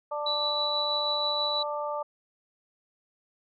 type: harmonic tone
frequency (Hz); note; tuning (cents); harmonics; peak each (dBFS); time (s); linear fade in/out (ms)
295.2; D4; +9; 2 / 3 / 4; -32 / -34 / -35; 0.11-2.03; 10
type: tone with tremolo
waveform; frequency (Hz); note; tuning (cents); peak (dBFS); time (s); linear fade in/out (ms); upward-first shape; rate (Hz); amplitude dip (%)
sine; 3951; B7; 0; -26; 0.26-1.63; 5; sine; 6.2; 25
effects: none